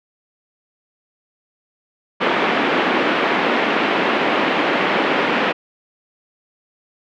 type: band-pass noise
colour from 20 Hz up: pink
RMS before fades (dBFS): -18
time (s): 2.2-5.53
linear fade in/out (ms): 20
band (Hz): 240 to 2900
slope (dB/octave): 24
effects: none